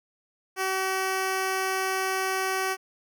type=tone; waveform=10% pulse; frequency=380 Hz; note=F#4; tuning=46 cents sharp; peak=-17 dBFS; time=0.56-2.77 s; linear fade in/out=50 ms; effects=none